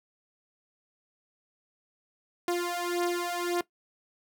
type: beating tone pair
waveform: sawtooth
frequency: 349.2 / 351 Hz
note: F4 / F4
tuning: 0 / +9 cents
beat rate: 1.8 Hz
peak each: -27 dBFS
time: 2.48-3.61 s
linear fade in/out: 2 ms
effects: noise-tail reverb RT60 0.1 s tail -18 dB re dry